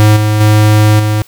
square tone with level steps, 106.5 Hz, G#2, 44 cents sharp, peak -4 / -9 / -5 / -10 dBFS, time 0-1.22 s, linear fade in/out 0 ms, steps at 0.16 / 0.4 / 0.99 s, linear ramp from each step 10 ms, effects white hiss -44 dBFS RMS until 1.27 s

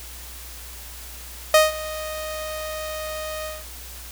sawtooth tone with ADSR envelope, 622 Hz, D#5, 1 cent flat, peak -6 dBFS, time 1.54-3.65 s, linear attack 3 ms, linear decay 170 ms, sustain -19 dB, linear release 200 ms, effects added 60 Hz sine -40 dBFS peak until 4.11 s + white hiss -40 dBFS RMS until 4.11 s

